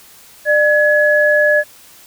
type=tone pair together; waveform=sine; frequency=598.6 / 1693 Hz; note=D5 / G#6; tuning=+33 / +33 cents; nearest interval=octave + tritone; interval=1800 cents; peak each=-12 dBFS; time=0.45-1.64 s; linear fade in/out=50 ms; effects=white hiss -43 dBFS RMS until 2.06 s